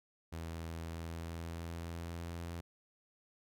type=tone with pitch glide; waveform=sawtooth; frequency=82.41 to 84.87 Hz; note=E2 to F2; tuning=0 to -49 cents; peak=-37 dBFS; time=0.32-2.61 s; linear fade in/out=10 ms; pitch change=+51 cents; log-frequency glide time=0.79-2.38 s; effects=none